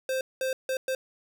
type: tone bursts at uneven times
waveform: square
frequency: 523.3 Hz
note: C5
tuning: in tune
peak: -27 dBFS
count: 4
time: 0.09-0.21 / 0.41-0.53 / 0.69-0.77 / 0.88-0.95 s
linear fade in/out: 2 ms
effects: none